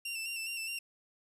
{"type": "tone with vibrato", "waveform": "sawtooth", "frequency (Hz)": 2712, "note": "E7", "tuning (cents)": 49, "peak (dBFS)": -33, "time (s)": [0.05, 0.79], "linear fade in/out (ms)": 5, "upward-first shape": "square", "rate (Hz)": 4.8, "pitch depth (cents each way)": 36, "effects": ["resampled to 32000 Hz", "11-bit"]}